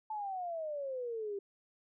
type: exponential sweep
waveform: sine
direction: down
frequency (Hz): 880 to 392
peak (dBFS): -36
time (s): 0.1-1.39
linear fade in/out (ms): 5
effects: none